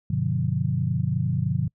sine chord, G dominant seventh, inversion none, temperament equal with one note detuned, 98 / 123.47 / 146.83 / 177.67 Hz, G2 / B2 / D3 / F3, 0 / 0 / 0 / +30 cents, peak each -29 / -26 / -26 / -28 dBFS, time 0.1-1.68 s, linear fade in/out 5 ms, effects noise-tail reverb RT60 0.1 s tail -26 dB re dry

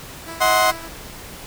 10% pulse tone with tremolo, 329.6 Hz, E4, in tune, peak -22 dBFS, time 0.25-0.9 s, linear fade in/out 50 ms, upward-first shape triangle, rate 4.9 Hz, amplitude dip 55%
30% pulse chord, C diminished, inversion first, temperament equal with one note detuned, 634.6 / 740 / 1046.5 Hz, Eb5 / Gb5 / C6, +34 / 0 / 0 cents, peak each -17 / -16 / -15 dBFS, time 0.4-0.72 s, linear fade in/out 20 ms
effects pink hiss -37 dBFS RMS until 1.46 s

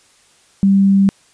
sine tone, 196 Hz, G3, in tune, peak -8 dBFS, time 0.63-1.09 s, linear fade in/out 0 ms, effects white hiss -52 dBFS RMS until 1.33 s + resampled to 22050 Hz

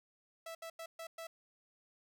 sawtooth tone bursts at uneven times, 658 Hz, E5, 3 cents flat, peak -40 dBFS, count 5, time 0.46-0.55 / 0.62-0.7 / 0.79-0.86 / 0.99-1.07 / 1.18-1.27 s, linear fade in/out 5 ms, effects none

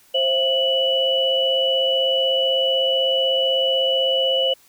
sine tone cluster, 528 / 670 / 2956 Hz, C5 / E5 / F#7, +16 / +28 / -2 cents, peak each -20 / -28 / -19 dBFS, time 0.14-4.54 s, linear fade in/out 10 ms, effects white hiss -54 dBFS RMS until 4.68 s

